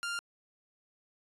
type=tone; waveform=sawtooth; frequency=1396.9 Hz; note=F6; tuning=in tune; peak=-30 dBFS; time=0.03-0.19 s; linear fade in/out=0 ms; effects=resampled to 24000 Hz